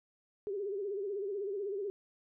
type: tone with vibrato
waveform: sine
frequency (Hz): 400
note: G4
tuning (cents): +35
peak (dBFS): -34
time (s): 0.47-1.9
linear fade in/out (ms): 0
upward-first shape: sine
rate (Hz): 16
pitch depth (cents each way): 94
effects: none